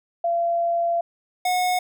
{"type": "tone pair in turn", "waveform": ["sine", "square"], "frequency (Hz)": [683, 728], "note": ["F5", "F#5"], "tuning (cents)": [-39, -28], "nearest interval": "minor second", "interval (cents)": 111, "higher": "second", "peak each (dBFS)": [-19, -20], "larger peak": "first", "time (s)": [[0.24, 1.01], [1.45, 1.79]], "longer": "first", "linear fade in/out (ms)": 5, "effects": []}